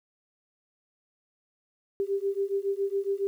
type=beating tone pair; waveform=sine; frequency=392 / 399.2 Hz; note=G4 / G4; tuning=0 / +32 cents; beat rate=7.2 Hz; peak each=-29 dBFS; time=2-3.27 s; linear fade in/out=0 ms; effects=10-bit